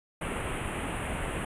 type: band-stop noise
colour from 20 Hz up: pink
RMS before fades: -33 dBFS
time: 0.21-1.45 s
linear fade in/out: 5 ms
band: 3000 to 9100 Hz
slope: 48 dB/octave
effects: resampled to 22050 Hz